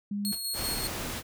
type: tone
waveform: sine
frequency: 203.4 Hz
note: G#3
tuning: 36 cents flat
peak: -29 dBFS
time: 0.11-0.32 s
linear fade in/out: 5 ms
type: tone with tremolo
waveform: 20% pulse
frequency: 4307 Hz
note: C8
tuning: 49 cents sharp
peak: -24 dBFS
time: 0.25-0.87 s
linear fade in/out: 0 ms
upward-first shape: square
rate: 5.1 Hz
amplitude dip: 35%
type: noise with exponential decay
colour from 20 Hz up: pink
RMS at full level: -40 dBFS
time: 0.32-0.45 s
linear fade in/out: 5 ms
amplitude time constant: 27 ms
type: noise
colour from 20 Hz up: pink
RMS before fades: -35 dBFS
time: 0.53-1.23 s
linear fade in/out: 50 ms
effects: none